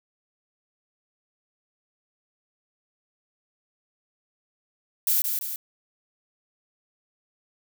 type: noise with echo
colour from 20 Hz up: violet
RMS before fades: -22 dBFS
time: 5.07-5.22 s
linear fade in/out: 2 ms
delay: 170 ms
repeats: 2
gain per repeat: -5 dB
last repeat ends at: 5.56 s
effects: none